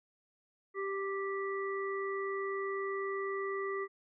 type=harmonic tone; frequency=392 Hz; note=G4; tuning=in tune; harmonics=1 / 3 / 5; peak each=-35 / -40 / -42 dBFS; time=0.74-3.88 s; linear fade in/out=50 ms; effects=none